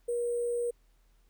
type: tone with sample-and-hold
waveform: sine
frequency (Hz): 477.9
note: A#4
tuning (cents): +43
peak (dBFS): -28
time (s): 0.08-0.71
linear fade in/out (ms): 10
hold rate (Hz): 8820
effects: added 40 Hz sine -62 dBFS peak until 1.29 s + pink hiss -73 dBFS RMS until 1.29 s